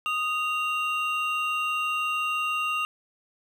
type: tone pair together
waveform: triangle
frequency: 1242 / 2773 Hz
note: D#6 / F7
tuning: -3 / -13 cents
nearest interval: octave + major second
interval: 1390 cents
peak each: -26 dBFS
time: 0.06-2.85 s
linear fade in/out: 0 ms
effects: none